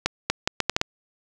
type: accelerating click train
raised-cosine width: 0.2 ms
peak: -3 dBFS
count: 7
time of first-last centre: 0.06-0.814 s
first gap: 240 ms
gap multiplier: 0.73
effects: none